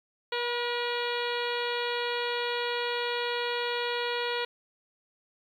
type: harmonic tone with a mistuned harmonic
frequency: 479.9 Hz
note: B4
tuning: 50 cents flat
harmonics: 1 / 2 / 3 / 4 / 5 / 6 / 7 / 8 / 9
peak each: -32 / -35 / -37 / -38 / -39 / -40 / -40 / -41 / -42 dBFS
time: 0.32-4.45 s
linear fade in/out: 5 ms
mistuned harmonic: 2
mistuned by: +16 cents
effects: 10-bit